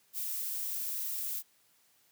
violet noise, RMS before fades -36 dBFS, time 0.13-1.43 s, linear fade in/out 50 ms, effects white hiss -68 dBFS RMS until 2.11 s + high-pass 60 Hz 12 dB/octave

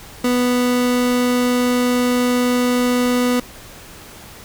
30% pulse tone, 246.9 Hz, B3, in tune, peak -12 dBFS, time 0.24-3.4 s, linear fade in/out 5 ms, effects pink hiss -39 dBFS RMS until 4.44 s

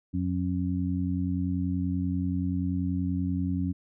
harmonic tone, 90.4 Hz, F#2, 40 cents flat, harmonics 1 / 2 / 3, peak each -30 / -30 / -30 dBFS, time 0.13-3.73 s, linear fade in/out 20 ms, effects none

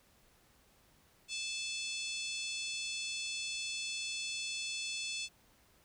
harmonic tone with a mistuned harmonic, 874 Hz, A5, 12 cents flat, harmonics 3 / 4 / 5 / 6 / 7 / 8 / 9 / 10, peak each -41 / -43 / -45 / -47 / -48 / -49 / -50 / -51 dBFS, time 1.28-5.29 s, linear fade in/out 50 ms, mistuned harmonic 4, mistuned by -20 cents, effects pink hiss -67 dBFS RMS until 5.84 s

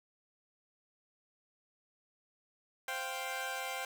15% pulse chord, C suspended fourth, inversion none, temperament equal, 523.3 / 698.5 / 784 Hz, C5 / F5 / G5, 0 / 0 / 0 cents, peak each -36 / -37 / -33 dBFS, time 2.88-3.85 s, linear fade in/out 2 ms, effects none

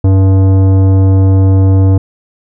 triangle tone with tanh clipping, 95.8 Hz, G2, 39 cents flat, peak -6 dBFS, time 0.04-1.98 s, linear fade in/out 5 ms, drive 18 dB, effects none

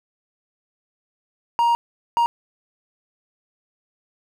triangle tone bursts at uneven times, 940 Hz, A#5, 14 cents sharp, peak -13 dBFS, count 2, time 1.59-1.75 / 2.17-2.26 s, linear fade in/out 0 ms, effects none

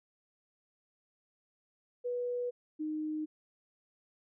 sine tone pair in turn, 489.2 / 308.2 Hz, B4 / D#4, -16 / -16 cents, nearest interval minor sixth, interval 800 cents, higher first, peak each -32 / -33 dBFS, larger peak first, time 2.04-2.51 / 2.79-3.26 s, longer neither, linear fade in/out 20 ms, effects none

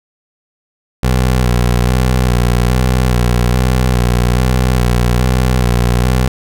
20% pulse tone with vibrato, 61.7 Hz, B1, 1 cent flat, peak -5 dBFS, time 1.03-6.28 s, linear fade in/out 5 ms, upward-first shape square, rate 1.2 Hz, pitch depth 37 cents each way, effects none

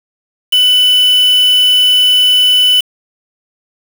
sine tone with quantisation, 2990 Hz, F#7, 17 cents sharp, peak -6 dBFS, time 0.52-2.81 s, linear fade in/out 10 ms, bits 3, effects none

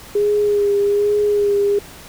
sine tone with vibrato, 409.9 Hz, G#4, 23 cents flat, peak -13 dBFS, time 0.15-1.79 s, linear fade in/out 5 ms, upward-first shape sine, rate 1.2 Hz, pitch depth 25 cents each way, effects pink hiss -39 dBFS RMS until 2.08 s

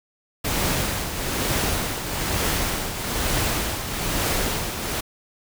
pink noise with tremolo, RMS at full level -22 dBFS, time 0.44-5.01 s, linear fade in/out 10 ms, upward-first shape triangle, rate 1.1 Hz, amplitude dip 60%, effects none

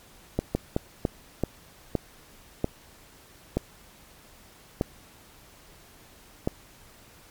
slowing click train, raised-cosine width 2 ms, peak -10 dBFS, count 10, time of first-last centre 0.39-6.475 s, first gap 160 ms, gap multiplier 1.34, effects pink hiss -53 dBFS RMS until 7.3 s + MP3 96 kbps

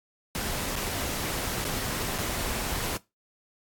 pink noise with dropouts, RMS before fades -31 dBFS, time 0.35-2.97 s, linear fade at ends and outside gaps 0 ms, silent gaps 0.756-0.762 / 1.644-1.651 / 2.181-2.185 s, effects noise-tail reverb RT60 0.2 s tail -18 dB re dry + AAC 64 kbps

